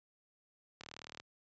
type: click train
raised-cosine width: 0.2 ms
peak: -29 dBFS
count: 16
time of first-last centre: 0.81-1.2 s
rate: 38.5 Hz
effects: high-pass 80 Hz 12 dB/octave + resampled to 16000 Hz